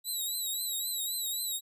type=tone with vibrato; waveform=5% pulse; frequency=3898 Hz; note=B7; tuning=23 cents flat; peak=-24 dBFS; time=0.04-1.61 s; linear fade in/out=50 ms; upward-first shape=triangle; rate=3.8 Hz; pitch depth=91 cents each way; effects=resampled to 32000 Hz